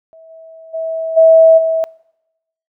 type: tone with level steps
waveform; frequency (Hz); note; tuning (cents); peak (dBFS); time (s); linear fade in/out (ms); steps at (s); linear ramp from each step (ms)
sine; 649; E5; -27; -38 / -35 / -18 / -4 / -13; 0.13-1.84; 0; 0.29 / 0.73 / 1.16 / 1.57; 20
effects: noise-tail reverb RT60 0.9 s tail -24 dB re dry